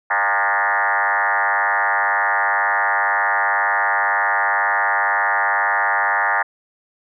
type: tone with frequency modulation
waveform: sine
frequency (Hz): 1318.5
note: E6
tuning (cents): 0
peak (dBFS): -15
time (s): 0.1-6.43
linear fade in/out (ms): 10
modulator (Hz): 102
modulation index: 5.8
effects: none